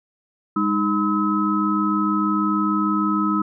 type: tone cluster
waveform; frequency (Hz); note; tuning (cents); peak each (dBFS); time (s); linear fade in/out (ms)
sine; 203.8 / 310.3 / 1012 / 1285; G#3 / D#4 / B5 / E6; -32 / -5 / +42 / -45; -22 / -22 / -31 / -22; 0.56-3.42; 5
effects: none